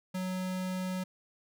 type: tone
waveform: square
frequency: 185 Hz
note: F#3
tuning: in tune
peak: -33 dBFS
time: 0.14-1.04 s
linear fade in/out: 10 ms
effects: none